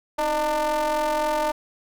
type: ring-modulated tone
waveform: square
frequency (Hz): 146.83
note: D3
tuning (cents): 0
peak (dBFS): -19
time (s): 0.18-1.52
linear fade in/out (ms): 10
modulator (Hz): 756
effects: none